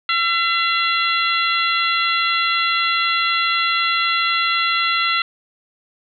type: harmonic tone with a mistuned harmonic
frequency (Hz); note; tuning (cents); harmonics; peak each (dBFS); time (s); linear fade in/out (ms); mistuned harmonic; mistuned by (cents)
676; E5; +43; 2 / 3 / 4 / 5 / 6; -20 / -22 / -23 / -24 / -25; 0.09-5.22; 2; 4; +27
effects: none